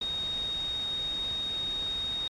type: tone in noise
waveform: sine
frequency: 3729 Hz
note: A#7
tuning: in tune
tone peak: -29 dBFS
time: 0.01-2.28 s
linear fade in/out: 5 ms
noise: pink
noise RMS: -43 dBFS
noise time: 0.01-2.28 s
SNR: +11 dB
effects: low-pass 6000 Hz 12 dB/octave + MP3 64 kbps